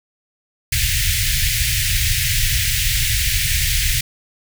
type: band-stop noise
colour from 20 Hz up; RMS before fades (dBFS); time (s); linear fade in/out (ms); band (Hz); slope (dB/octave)
pink; -18; 0.72-4.01; 5; 130 to 1800; 48
effects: none